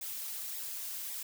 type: noise with flanger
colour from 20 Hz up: blue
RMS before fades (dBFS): -40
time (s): 0.01-1.23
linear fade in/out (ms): 5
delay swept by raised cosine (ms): 0.67 to 6.57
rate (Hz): 1.8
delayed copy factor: -0.65
effects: none